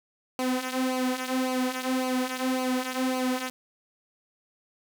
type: tone with flanger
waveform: sawtooth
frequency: 256.4 Hz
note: C4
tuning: 35 cents flat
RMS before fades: -28 dBFS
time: 0.39-3.5 s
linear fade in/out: 0 ms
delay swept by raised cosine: 0.56 to 4.16 ms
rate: 1.8 Hz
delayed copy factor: -0.7
effects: none